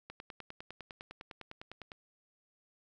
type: click train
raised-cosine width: 0.3 ms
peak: -29 dBFS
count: 19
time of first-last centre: 0.1-1.918 s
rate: 9.9 Hz
effects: none